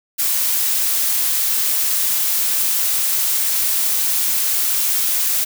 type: noise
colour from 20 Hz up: blue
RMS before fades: -18 dBFS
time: 0.18-5.45 s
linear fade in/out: 20 ms
effects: none